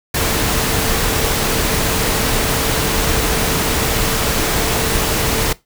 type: tone in noise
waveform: sine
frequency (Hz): 447.8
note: A4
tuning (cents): +30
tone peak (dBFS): -25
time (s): 0.14-5.53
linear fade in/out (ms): 5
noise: pink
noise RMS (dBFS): -17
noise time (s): 0.14-5.53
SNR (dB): -11
effects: noise-tail reverb RT60 0.2 s tail -19 dB re dry